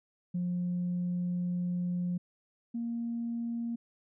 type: tone pair in turn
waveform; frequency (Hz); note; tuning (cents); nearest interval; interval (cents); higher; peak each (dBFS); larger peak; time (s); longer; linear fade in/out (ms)
sine; 177.5 / 233.8; F3 / A#3; +28 / +5; perfect fourth; 477; second; -28 / -31; first; 0.34-2.18 / 2.74-3.76; first; 10
effects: tanh soft clip ceiling -26 dBFS